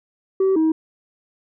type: tone pair in turn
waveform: sine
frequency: 383.1 / 318.1 Hz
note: G4 / D#4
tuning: -40 / +38 cents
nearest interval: minor third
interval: 322 cents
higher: first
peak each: -12 dBFS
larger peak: neither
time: 0.4-0.56 / 0.56-0.72 s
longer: neither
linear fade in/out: 5 ms
effects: tanh soft clip ceiling -13 dBFS